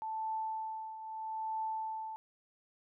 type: tone with tremolo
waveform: sine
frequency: 880 Hz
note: A5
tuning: in tune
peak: -33 dBFS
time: 0.02-2.16 s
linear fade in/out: 0 ms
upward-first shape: triangle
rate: 0.78 Hz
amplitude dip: 70%
effects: none